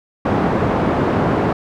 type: band-pass noise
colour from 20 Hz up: pink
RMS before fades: -17 dBFS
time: 0.25-1.53 s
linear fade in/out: 5 ms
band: 120 to 1000 Hz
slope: 12 dB/octave
effects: none